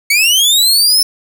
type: linear sweep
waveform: sawtooth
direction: up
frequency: 2197 to 5330 Hz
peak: -5 dBFS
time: 0.1-1.03 s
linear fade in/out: 5 ms
effects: none